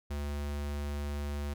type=tone; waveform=square; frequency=72.4 Hz; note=D2; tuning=24 cents flat; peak=-34 dBFS; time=0.1-1.54 s; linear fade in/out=10 ms; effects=none